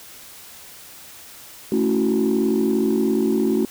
sine chord, F# minor seventh, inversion first, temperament equal, 220 / 277.2 / 329.6 / 370 Hz, A3 / C#4 / E4 / F#4, 0 / 0 / 0 / 0 cents, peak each -20 / -22 / -23 / -20 dBFS, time 1.72-3.65 s, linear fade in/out 2 ms, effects tanh soft clip ceiling -11 dBFS + white hiss -42 dBFS RMS until 3.7 s

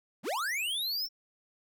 square linear sweep, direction up, 133.4 to 5500 Hz, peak -31 dBFS, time 0.23-1.09 s, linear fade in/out 50 ms, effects none

